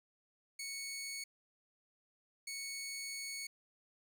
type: tone bursts at uneven times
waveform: 15% pulse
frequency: 2217 Hz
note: C#7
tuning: in tune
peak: -35 dBFS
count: 2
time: 0.59-1.24 / 2.47-3.47 s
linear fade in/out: 5 ms
effects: none